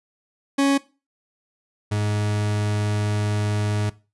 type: tone pair in turn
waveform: 40% pulse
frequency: 277.2 / 104.62 Hz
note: C#4 / G#2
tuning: 0 / +13 cents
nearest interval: octave + perfect fourth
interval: 1687 cents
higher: first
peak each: -15 / -20 dBFS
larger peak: first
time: 0.58-0.78 / 1.91-3.9 s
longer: second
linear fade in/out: 10 ms
effects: noise-tail reverb RT60 0.3 s tail -19 dB re dry + resampled to 24000 Hz